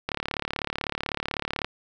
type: click train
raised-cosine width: 0.3 ms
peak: -11 dBFS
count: 57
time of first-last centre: 0.09-1.646 s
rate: 36 Hz
effects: none